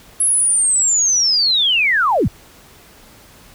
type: linear sweep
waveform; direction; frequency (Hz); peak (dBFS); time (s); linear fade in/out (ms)
sine; down; 10950 to 51.91; -12; 0.2-2.28; 5
effects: pink hiss -45 dBFS RMS until 3.54 s